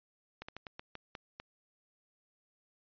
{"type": "slowing click train", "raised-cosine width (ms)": 0.3, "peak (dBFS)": -27, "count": 8, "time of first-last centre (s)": [0.42, 1.4], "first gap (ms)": 65, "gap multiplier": 1.25, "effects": ["resampled to 11025 Hz"]}